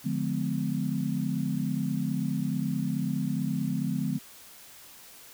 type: chord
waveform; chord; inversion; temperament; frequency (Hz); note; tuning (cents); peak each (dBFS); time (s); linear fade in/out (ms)
sine; D diminished seventh; none; just; 146.83 / 176.2 / 211.4 / 253.7; D3 / F3 / Ab3 / Cb4; 0 / +16 / +31 / +47; -32; 0.04-4.19; 20
effects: white hiss -50 dBFS RMS until 5.33 s